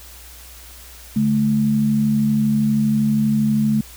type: tone pair together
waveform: sine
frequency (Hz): 143.3 / 215.9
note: D3 / A3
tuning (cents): -42 / -33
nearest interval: perfect fifth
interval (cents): 709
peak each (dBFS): -22 / -15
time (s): 1.16-3.81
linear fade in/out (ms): 5
effects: added 60 Hz sine -42 dBFS peak until 3.96 s + white hiss -42 dBFS RMS until 3.96 s